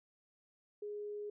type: tone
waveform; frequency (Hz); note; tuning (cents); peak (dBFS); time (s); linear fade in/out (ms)
sine; 415.3; G#4; 0; -40; 0.82-1.3; 5
effects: none